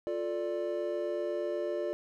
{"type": "chord", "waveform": "triangle", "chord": "D minor", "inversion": "first", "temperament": "just", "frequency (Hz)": [352.4, 440.5, 587.3], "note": ["F4", "A4", "D5"], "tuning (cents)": [16, 2, 0], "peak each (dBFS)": [-33, -36, -32], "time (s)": [0.07, 1.93], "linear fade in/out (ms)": 0, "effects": []}